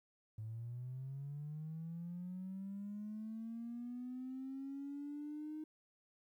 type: linear sweep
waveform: triangle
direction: up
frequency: 107.1 to 310.8 Hz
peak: -39 dBFS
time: 0.38-5.64 s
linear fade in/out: 5 ms
effects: tanh soft clip ceiling -40 dBFS + 13-bit